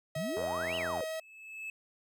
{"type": "tone with vibrato", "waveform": "45% pulse", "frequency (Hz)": 638, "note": "D#5", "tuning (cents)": 43, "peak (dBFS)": -35, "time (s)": [0.15, 1.2], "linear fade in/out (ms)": 5, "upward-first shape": "sine", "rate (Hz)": 2.1, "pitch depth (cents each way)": 11}
{"type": "exponential two-way sweep", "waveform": "sine", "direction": "up then down", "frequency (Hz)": [136.4, 3136, 460.2], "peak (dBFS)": -35, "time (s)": [0.16, 1.04], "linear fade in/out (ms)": 2, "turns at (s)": 0.76}
{"type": "click train", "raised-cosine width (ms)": 1, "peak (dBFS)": -26, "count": 56, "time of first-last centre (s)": [0.37, 1.006], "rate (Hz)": 86.5}
{"type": "tone with exponential growth", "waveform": "triangle", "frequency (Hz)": 2606, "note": "E7", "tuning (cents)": -20, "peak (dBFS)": -35, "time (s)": [0.68, 1.7], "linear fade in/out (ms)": 2, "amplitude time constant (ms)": 220}
{"effects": ["high-pass 60 Hz 12 dB/octave"]}